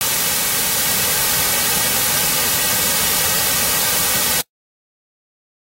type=noise with comb filter; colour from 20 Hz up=white; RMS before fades=-17 dBFS; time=0.01-4.41 s; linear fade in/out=0 ms; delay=2.9 ms; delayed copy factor=-0.5; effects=noise-tail reverb RT60 0.1 s tail -26 dB re dry + AAC 48 kbps